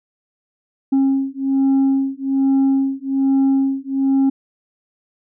sine beating tone pair, 270 / 271.2 Hz, C#4 / C#4, -45 / -38 cents, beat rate 1.2 Hz, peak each -15 dBFS, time 0.92-4.3 s, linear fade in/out 10 ms, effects tanh soft clip ceiling -11 dBFS

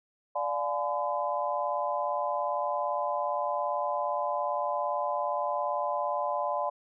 sine chord, D diminished seventh, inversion none, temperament just, 587.3 / 704.8 / 845.8 / 1014.9 Hz, D5 / F5 / Ab5 / Cb6, 0 / +16 / +31 / +47 cents, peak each -32 / -34 / -34 / -32 dBFS, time 0.35-6.7 s, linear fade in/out 10 ms, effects none

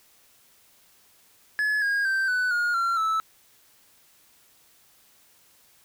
triangle tone with pitch steps, 1705 / 1631.8 / 1561.7 / 1494.6 / 1430.4 / 1369 / 1310.2 Hz, G#6 / G#6 / G6 / F#6 / F6 / F6 / E6, +45 / -31 / -7 / +17 / +41 / -35 / -11 cents, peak -20 dBFS, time 1.59-3.2 s, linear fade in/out 0 ms, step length 230 ms, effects white hiss -59 dBFS RMS until 5.84 s

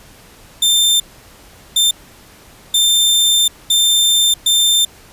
sawtooth tone bursts at uneven times, 3584 Hz, A7, 31 cents sharp, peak -7 dBFS, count 5, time 0.62-1 / 1.76-1.91 / 2.74-3.48 / 3.7-4.34 / 4.46-4.85 s, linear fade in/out 5 ms, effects pink hiss -43 dBFS RMS until 5.12 s + resampled to 32000 Hz

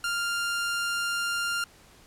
sawtooth tone, 1396.9 Hz, F6, in tune, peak -23 dBFS, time 0.04-1.64 s, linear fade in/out 2 ms, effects pink hiss -55 dBFS RMS until 2.06 s + low-pass 12000 Hz 12 dB/octave

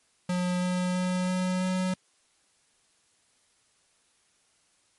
square tone with pitch steps, 179.9 / 181.15 / 182.41 / 183.68 / 184.96 Hz, F#3 / F#3 / F#3 / F#3 / F#3, -48 / -36 / -24 / -12 / 0 cents, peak -26 dBFS, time 0.29-1.94 s, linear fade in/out 5 ms, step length 330 ms, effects white hiss -67 dBFS RMS until 4.98 s + MP3 48 kbps

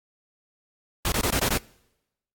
pink noise bursts, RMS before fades -24 dBFS, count 6, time 1.05-1.576 s, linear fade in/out 2 ms, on 71 ms, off 20 ms, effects noise-tail reverb RT60 0.9 s tail -24 dB re dry + AAC 64 kbps

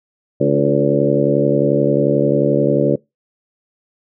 harmonic tone with a mistuned harmonic, 71.3 Hz, C#2, 49 cents sharp, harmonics 2 / 3 / 4 / 5 / 6 / 7 / 8, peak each -19 / -21 / -19 / -20 / -20 / -19 / -19 dBFS, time 0.4-2.96 s, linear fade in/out 10 ms, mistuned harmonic 5, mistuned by -41 cents, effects noise-tail reverb RT60 0.2 s tail -23 dB re dry

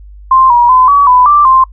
sine tone with pitch steps, 1048 / 958 / 1019 / 1137 / 999 / 1175 / 1048 Hz, C6 / A#5 / C6 / C#6 / B5 / D6 / C6, +2 / +47 / -46 / +44 / +20 / +1 / +2 cents, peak -3 dBFS, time 0.31-1.64 s, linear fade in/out 5 ms, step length 190 ms, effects noise-tail reverb RT60 0.1 s tail -24 dB re dry + added 50 Hz sine -30 dBFS peak until 1.72 s

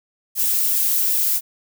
violet noise with flanger, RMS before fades -19 dBFS, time 0.35-1.41 s, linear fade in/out 50 ms, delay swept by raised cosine 1.3 to 6.6 ms, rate 2.5 Hz, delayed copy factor -0.85, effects none

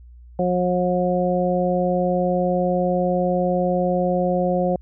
harmonic tone, 180 Hz, F#3, 47 cents flat, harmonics 1 / 2 / 3 / 4, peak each -22 / -26 / -21 / -25 dBFS, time 0.39-4.76 s, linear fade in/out 2 ms, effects added 60 Hz sine -41 dBFS peak until 4.81 s

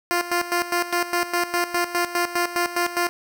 10% pulse tone with tremolo, 349.2 Hz, F4, in tune, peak -11 dBFS, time 0.11-3.09 s, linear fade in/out 0 ms, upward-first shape square, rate 4.9 Hz, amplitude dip 75%, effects none

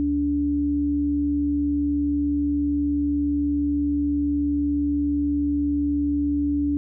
sine tone pair together, 72.25 / 289 Hz, D2 / D4, -28 / -28 cents, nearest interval 2 octaves, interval 2400 cents, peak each -29 / -20 dBFS, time 0-6.77 s, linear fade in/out 0 ms, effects none

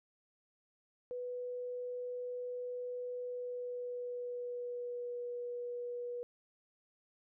sine tone with pitch glide, 493.9 to 484.9 Hz, B4 to B4, 0 to -32 cents, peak -38 dBFS, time 1.11-6.23 s, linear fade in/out 0 ms, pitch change -32 cents, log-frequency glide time 3.22-5.18 s, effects none

